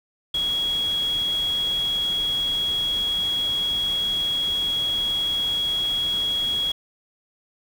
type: tone in noise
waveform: sine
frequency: 3322 Hz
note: G#7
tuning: in tune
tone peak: -21 dBFS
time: 0.34-6.72 s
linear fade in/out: 5 ms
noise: pink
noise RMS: -38 dBFS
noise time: 0.34-6.72 s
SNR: +14 dB
effects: none